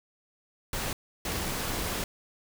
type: noise bursts at uneven times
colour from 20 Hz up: pink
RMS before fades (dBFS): -32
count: 2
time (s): 0.73-0.93 / 1.25-2.04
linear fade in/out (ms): 2
effects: none